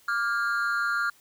triangle tone with amplitude modulation, 1400 Hz, F6, 4 cents sharp, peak -18 dBFS, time 0.08-1.1 s, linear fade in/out 5 ms, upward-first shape sine, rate 226 Hz, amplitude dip 95%, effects white hiss -59 dBFS RMS until 1.2 s

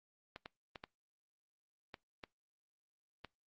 clicks, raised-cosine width 0.3 ms, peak -30 dBFS, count 7, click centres 0.361 / 0.459 / 0.758 / 0.839 / 1.942 / 2.238 / 3.247 s, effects noise-tail reverb RT60 0.2 s tail -24 dB re dry + Opus 32 kbps

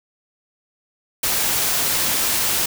white noise, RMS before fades -20 dBFS, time 1.23-2.66 s, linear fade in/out 5 ms, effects none

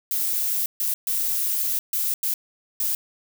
violet noise bursts at uneven times, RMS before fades -24 dBFS, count 6, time 0.11-0.66 / 0.8-0.94 / 1.07-1.79 / 1.93-2.14 / 2.23-2.34 / 2.8-2.95 s, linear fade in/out 2 ms, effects none

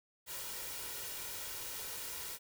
white noise with comb filter, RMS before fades -43 dBFS, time 0.26-2.39 s, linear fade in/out 50 ms, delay 2.1 ms, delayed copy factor +0.5, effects none

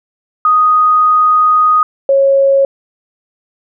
sine tone pair in turn, 1244.5 / 548 Hz, D#6 / C#5, 0 / -20 cents, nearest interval octave + major second, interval 1420 cents, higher first, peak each -6 dBFS, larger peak neither, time 0.45-1.83 / 2.09-2.65 s, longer first, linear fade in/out 2 ms, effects none

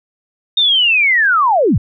sine linear sweep, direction down, 3700 to 65.41 Hz, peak -9 dBFS, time 0.57-1.78 s, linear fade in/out 5 ms, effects none

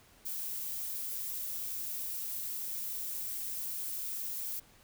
violet noise, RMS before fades -38 dBFS, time 0.25-4.6 s, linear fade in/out 10 ms, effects pink hiss -61 dBFS RMS until 4.83 s

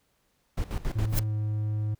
brown noise with tremolo, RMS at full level -29 dBFS, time 0.57-1.24 s, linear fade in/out 10 ms, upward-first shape square, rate 7.2 Hz, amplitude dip 80%
triangle tone with pitch glide, 108.1 to 106.49 Hz, A2 to G#2, -30 to +44 cents, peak -24 dBFS, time 0.95-1.95 s, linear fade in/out 10 ms, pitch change -26 cents, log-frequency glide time 1.22-1.33 s
blue noise with exponential growth, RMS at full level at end -26 dBFS, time 1.08-1.19 s, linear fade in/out 1 ms, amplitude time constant 22 ms
effects pink hiss -71 dBFS RMS until 1.99 s

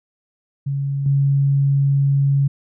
sine tone with level steps, 139.2 Hz, C#3, 8 cents sharp, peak -19 / -13 dBFS, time 0.66-2.48 s, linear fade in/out 10 ms, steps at 1.06 s, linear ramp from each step 2 ms, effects none

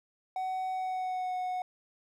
triangle tone with pitch glide, 750 to 734.1 Hz, F#5 to F#5, +23 to -14 cents, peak -29 dBFS, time 0.36-1.62 s, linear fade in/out 2 ms, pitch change -37 cents, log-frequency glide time 0.73-1.36 s, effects none

